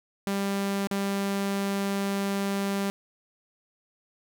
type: tone with dropouts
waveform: sawtooth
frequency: 198 Hz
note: G3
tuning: 18 cents sharp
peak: -22 dBFS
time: 0.27-2.9 s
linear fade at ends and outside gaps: 0 ms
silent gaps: 0.872-0.912 s
effects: none